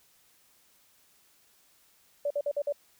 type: tone bursts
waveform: sine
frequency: 577 Hz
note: D5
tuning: 31 cents flat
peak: -26 dBFS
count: 5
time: 2.25-2.725 s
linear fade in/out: 5 ms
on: 55 ms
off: 50 ms
effects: white hiss -64 dBFS RMS until 2.99 s